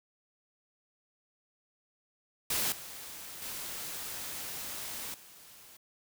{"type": "noise with level steps", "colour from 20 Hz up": "white", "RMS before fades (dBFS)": [-31, -45, -40, -54], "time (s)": [2.5, 5.77], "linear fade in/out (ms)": 5, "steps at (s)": [2.72, 3.42, 5.14], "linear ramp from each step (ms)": 2, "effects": []}